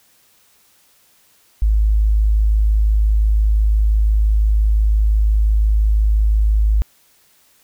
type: tone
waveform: sine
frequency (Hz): 52.9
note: G#1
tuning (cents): +33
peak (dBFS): -11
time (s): 1.62-6.82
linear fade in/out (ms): 0
effects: white hiss -55 dBFS RMS until 7.63 s